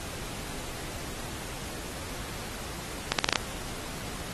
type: accelerating click train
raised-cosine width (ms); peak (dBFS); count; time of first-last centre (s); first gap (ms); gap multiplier
0.2; -4; 6; 3.12-3.358; 68; 0.82
effects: pink hiss -39 dBFS RMS until 4.33 s + AAC 32 kbps